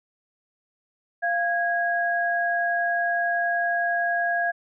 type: tone pair together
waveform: sine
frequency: 693 / 1648.2 Hz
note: F5 / G#6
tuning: -14 / -14 cents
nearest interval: octave + minor third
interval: 1500 cents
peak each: -24 / -24 dBFS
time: 1.22-4.52 s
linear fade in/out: 20 ms
effects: none